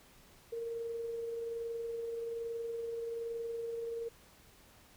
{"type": "tone with amplitude modulation", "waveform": "sine", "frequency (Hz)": 462.8, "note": "A#4", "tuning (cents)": -13, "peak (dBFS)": -35, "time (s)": [0.52, 4.09], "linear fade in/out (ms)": 10, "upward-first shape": "sine", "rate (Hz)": 21.2, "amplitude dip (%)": 30, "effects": ["pink hiss -61 dBFS RMS until 4.96 s"]}